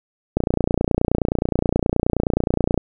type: click train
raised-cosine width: 2 ms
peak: -4 dBFS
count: 72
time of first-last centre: 0.37-2.777 s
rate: 29.5 Hz
effects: none